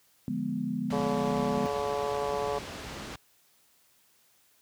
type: chord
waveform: sine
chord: D diminished seventh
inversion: none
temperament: equal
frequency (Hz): 146.83 / 174.61 / 207.7 / 246.9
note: D3 / F3 / Ab3 / Cb4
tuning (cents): 0 / 0 / 0 / 0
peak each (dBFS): -38 / -37 / -33 / -32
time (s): 0.28-1.66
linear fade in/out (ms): 0
type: low-pass noise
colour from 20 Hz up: pink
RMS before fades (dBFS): -40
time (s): 0.9-3.16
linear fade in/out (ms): 5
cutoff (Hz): 5900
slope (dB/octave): 12
type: harmonic tone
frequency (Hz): 142.7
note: D3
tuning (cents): -49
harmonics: 3 / 4 / 5 / 6 / 7 / 8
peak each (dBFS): -32 / -34 / -36 / -38 / -39 / -40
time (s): 0.92-2.59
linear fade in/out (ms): 10
effects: white hiss -65 dBFS RMS until 4.61 s + high-pass 60 Hz 12 dB/octave